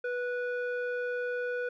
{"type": "tone with low-pass filter", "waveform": "square", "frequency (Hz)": 491, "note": "B4", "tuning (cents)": -10, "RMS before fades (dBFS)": -33, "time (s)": [0.04, 1.69], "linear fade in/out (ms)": 5, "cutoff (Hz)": 1600, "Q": 1.9, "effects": []}